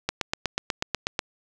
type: click train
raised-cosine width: 0.2 ms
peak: -7 dBFS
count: 10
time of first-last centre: 0.09-1.192 s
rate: 8.17 Hz
effects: none